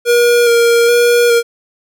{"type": "tone with vibrato", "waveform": "square", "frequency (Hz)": 473.5, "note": "A#4", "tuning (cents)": 27, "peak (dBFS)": -8, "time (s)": [0.05, 1.43], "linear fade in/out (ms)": 50, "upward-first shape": "square", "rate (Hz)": 1.2, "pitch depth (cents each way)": 17, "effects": []}